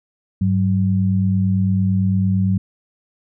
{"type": "tone pair together", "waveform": "sine", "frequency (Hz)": [100, 188.89], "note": ["G2", "F#3"], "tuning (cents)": [35, 36], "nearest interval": "major seventh", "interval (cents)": 1101, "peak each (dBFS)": -17, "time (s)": [0.41, 2.58], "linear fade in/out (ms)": 5, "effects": []}